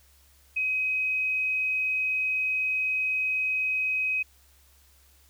sine tone, 2528 Hz, D#7, 27 cents sharp, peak -24 dBFS, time 0.56-4.23 s, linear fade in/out 10 ms, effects added 68 Hz sine -59 dBFS peak until 5.29 s + white hiss -61 dBFS RMS until 5.29 s

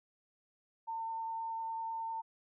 sine tone with vibrato, 903 Hz, A5, 45 cents sharp, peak -36 dBFS, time 0.87-2.22 s, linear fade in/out 20 ms, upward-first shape triangle, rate 9.9 Hz, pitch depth 10 cents each way, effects none

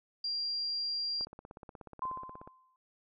sine tone, 4763 Hz, D8, 24 cents sharp, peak -32 dBFS, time 0.24-1.25 s, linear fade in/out 5 ms
click train, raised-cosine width 1 ms, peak -33 dBFS, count 22, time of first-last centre 1.21-2.475 s, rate 16.6 Hz
sine tone with exponential decay, 1035 Hz, C6, 19 cents flat, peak -31 dBFS, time 2.02-2.76 s, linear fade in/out 1 ms, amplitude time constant 160 ms
effects none

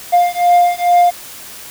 triangle beating tone pair, 703 / 705.3 Hz, F5 / F5, +11 / +17 cents, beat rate 2.3 Hz, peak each -10 dBFS, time 0.12-1.11 s, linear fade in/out 20 ms, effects white hiss -33 dBFS RMS until 1.7 s

